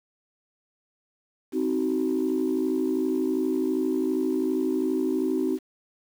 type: chord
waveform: sine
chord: C diminished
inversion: none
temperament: just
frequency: 261.6 / 314 / 376.7 Hz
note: C4 / Eb4 / Gb4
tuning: 0 / +16 / +31 cents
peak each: -26 dBFS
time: 1.52-5.59 s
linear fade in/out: 50 ms
effects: tanh soft clip ceiling -16 dBFS + 8-bit